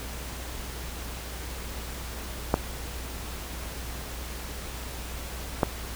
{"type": "clicks", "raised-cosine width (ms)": 1, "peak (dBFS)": -6, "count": 2, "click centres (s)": [2.541, 5.632], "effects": ["added 60 Hz sine -37 dBFS peak until 5.95 s", "pink hiss -39 dBFS RMS until 5.95 s"]}